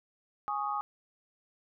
sine chord, Ab suspended fourth, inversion none, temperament equal, 830.6 / 1108.7 / 1244.5 Hz, Ab5 / Db6 / Eb6, 0 / 0 / 0 cents, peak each -34 / -37 / -34 dBFS, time 0.48-0.81 s, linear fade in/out 0 ms, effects none

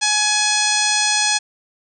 harmonic tone, 842 Hz, G#5, 24 cents sharp, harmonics 1 / 2 / 3 / 4 / 5 / 6 / 7 / 8 / 10, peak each -24 / -24 / -24 / -24 / -24 / -24 / -24 / -24 / -24 dBFS, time 0.01-1.39 s, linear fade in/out 20 ms, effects none

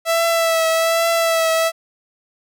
sawtooth tone with vibrato, 659.3 Hz, E5, in tune, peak -11 dBFS, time 0.05-1.72 s, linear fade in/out 50 ms, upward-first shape triangle, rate 1.2 Hz, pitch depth 31 cents each way, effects none

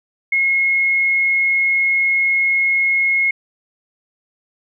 sine tone, 2164 Hz, C#7, 42 cents flat, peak -13 dBFS, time 0.32-3.31 s, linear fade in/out 5 ms, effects none

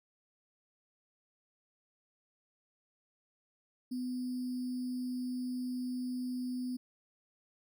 sine tone with sample-and-hold, 250.8 Hz, B3, 27 cents sharp, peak -34 dBFS, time 3.91-6.77 s, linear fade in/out 10 ms, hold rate 4900 Hz, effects none

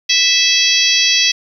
harmonic tone with a mistuned harmonic, 660 Hz, E5, 2 cents sharp, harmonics 3 / 4 / 5 / 6 / 7 / 8 / 9, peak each -22 / -17 / -16 / -19 / -18 / -19 / -19 dBFS, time 0.09-1.32 s, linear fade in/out 10 ms, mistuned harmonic 4, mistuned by -21 cents, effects 7-bit

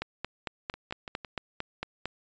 two click trains, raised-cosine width 0.3 ms, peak -23 / -16 dBFS, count 4 / 10, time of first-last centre 0.74-1.248 / 0.02-2.056 s, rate 5.91 / 4.42 Hz, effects resampled to 16000 Hz

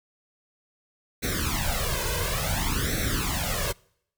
pink noise with flanger, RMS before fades -27 dBFS, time 1.22-3.73 s, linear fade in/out 20 ms, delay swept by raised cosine 0.5 to 2 ms, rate 0.57 Hz, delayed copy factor +0.95, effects noise-tail reverb RT60 0.7 s tail -26 dB re dry

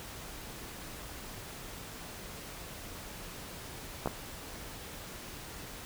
clicks, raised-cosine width 1 ms, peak -17 dBFS, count 2, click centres 4.059 / 4.074 s, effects pink hiss -45 dBFS RMS until 5.85 s

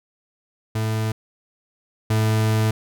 40% pulse tone pair in turn, 109.8 / 109.3 Hz, A2 / A2, -3 / -11 cents, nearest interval unison, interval 8 cents, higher first, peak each -20 / -16 dBFS, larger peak second, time 0.75-1.12 / 2.1-2.71 s, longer second, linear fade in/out 5 ms, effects none

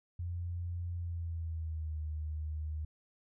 sine tone with pitch glide, 87 to 77.06 Hz, F2 to D#2, -6 to -16 cents, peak -35 dBFS, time 0.19-2.85 s, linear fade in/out 5 ms, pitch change -210 cents, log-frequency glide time 0.95-2 s, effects none

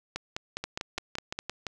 two click trains, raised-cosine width 0.2 ms, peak -15 / -16 dBFS, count 7 / 7, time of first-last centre 0.16-1.39 / 0.64-1.667 s, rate 4.88 / 5.84 Hz, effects none

